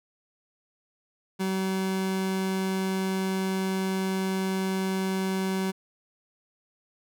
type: tone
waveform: 30% pulse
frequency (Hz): 190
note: F#3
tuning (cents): +46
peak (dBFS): -23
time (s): 1.39-5.72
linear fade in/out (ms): 20
effects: none